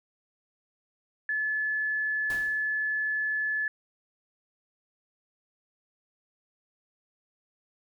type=tone; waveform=sine; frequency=1724 Hz; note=A6; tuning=36 cents flat; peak=-26 dBFS; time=1.29-3.68 s; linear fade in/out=2 ms
type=noise with exponential decay; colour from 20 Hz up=pink; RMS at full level=-39 dBFS; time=2.3-2.76 s; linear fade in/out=1 ms; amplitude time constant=99 ms
effects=none